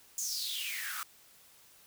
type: noise with high-pass filter sweep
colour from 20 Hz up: white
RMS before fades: -37 dBFS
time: 0.18-1.03 s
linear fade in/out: 0 ms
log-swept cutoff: 7000 to 1200 Hz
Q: 8.3
effects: white hiss -60 dBFS RMS until 1.86 s